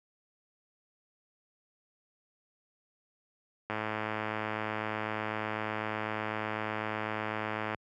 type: click train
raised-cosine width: 0.5 ms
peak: -18 dBFS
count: 438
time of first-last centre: 3.7-7.746 s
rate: 108 Hz
effects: high-pass 80 Hz 12 dB/octave